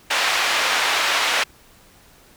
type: band-pass noise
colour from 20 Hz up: white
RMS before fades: -20 dBFS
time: 0.1-1.44 s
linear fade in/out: 10 ms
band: 670 to 3100 Hz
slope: 12 dB/octave
effects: pink hiss -51 dBFS RMS until 2.36 s